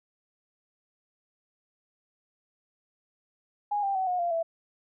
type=tone with pitch steps; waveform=sine; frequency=825 / 789.6 / 755.7 / 723.2 / 692.1 / 662.4 Hz; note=G#5 / G5 / F#5 / F#5 / F5 / E5; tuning=-12 / +12 / +36 / -40 / -16 / +8 cents; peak=-25 dBFS; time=3.71-4.43 s; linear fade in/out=10 ms; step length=120 ms; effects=none